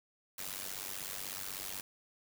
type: noise with amplitude modulation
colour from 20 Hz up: white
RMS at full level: -38 dBFS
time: 0.38-1.81 s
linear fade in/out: 5 ms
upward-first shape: sine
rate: 96.1 Hz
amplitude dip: 90%
effects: none